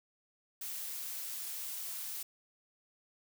blue noise, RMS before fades -41 dBFS, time 0.61-2.23 s, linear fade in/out 5 ms, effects none

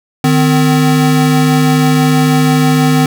square tone pair together, 152.79 / 256.7 Hz, D#3 / C4, -31 / -33 cents, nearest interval major sixth, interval 898 cents, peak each -11 dBFS, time 0.24-3.06 s, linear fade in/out 2 ms, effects none

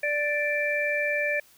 harmonic tone, 587.3 Hz, D5, in tune, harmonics 1 / 3 / 4, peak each -28 / -28 / -28 dBFS, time 0.03-1.4 s, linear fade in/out 5 ms, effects white hiss -57 dBFS RMS until 1.57 s

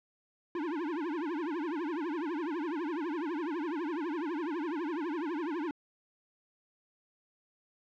square tone with vibrato, 319.5 Hz, D#4, 46 cents sharp, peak -33 dBFS, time 0.55-5.71 s, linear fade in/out 2 ms, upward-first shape triangle, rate 12 Hz, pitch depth 250 cents each way, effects low-pass 2000 Hz 12 dB/octave

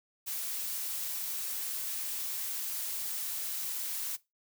blue noise, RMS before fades -36 dBFS, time 0.26-4.17 s, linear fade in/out 20 ms, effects noise-tail reverb RT60 0.2 s tail -19 dB re dry

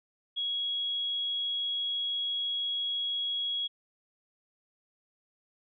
sine tone, 3322 Hz, G#7, in tune, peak -29 dBFS, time 0.36-3.68 s, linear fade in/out 20 ms, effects none

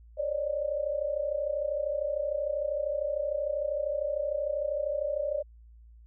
sine tone cluster, 542 / 569 / 602 Hz, C#5 / C#5 / D5, -39 / +45 / +43 cents, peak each -35 / -32 / -31 dBFS, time 0.17-5.43 s, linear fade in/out 20 ms, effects added 57 Hz sine -50 dBFS peak until 6.06 s

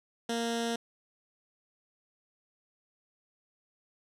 10% pulse tone with notch filter, 232.3 Hz, A#3, 6 cents flat, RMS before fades -32 dBFS, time 0.29-0.76 s, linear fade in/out 5 ms, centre 1100 Hz, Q 1.1, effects low-pass 9000 Hz 12 dB/octave

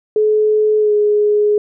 sine tone with pitch glide, 427.7 to 417.9 Hz, A4 to G#4, -49 to +11 cents, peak -10 dBFS, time 0.16-1.58 s, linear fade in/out 2 ms, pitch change -40 cents, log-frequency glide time 0.79-0.93 s, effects none

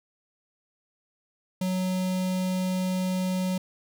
square tone with notch filter, 185 Hz, F#3, in tune, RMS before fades -27 dBFS, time 1.61-3.58 s, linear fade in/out 5 ms, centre 1500 Hz, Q 1.3, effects none

